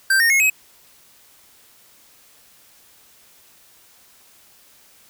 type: tone with pitch steps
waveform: square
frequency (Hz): 1568 / 1843.3 / 2167 / 2547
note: G6 / A#6 / C#7 / D#7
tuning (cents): 0 / -20 / -40 / +40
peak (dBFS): -14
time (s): 0.1-0.5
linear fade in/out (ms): 5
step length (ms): 100
effects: white hiss -52 dBFS RMS until 5.09 s